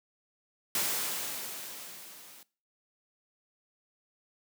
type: noise with level ramp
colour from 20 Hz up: white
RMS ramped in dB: -29 to -53 dBFS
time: 0.75-2.43 s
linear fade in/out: 2 ms
effects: noise-tail reverb RT60 0.4 s tail -22 dB re dry + high-pass 150 Hz 12 dB/octave